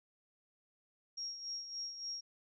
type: tone with tremolo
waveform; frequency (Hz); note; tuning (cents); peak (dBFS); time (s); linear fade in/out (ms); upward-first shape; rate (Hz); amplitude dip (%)
sine; 5588; F8; 0; -38; 1.17-2.21; 10; sine; 3.5; 60
effects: none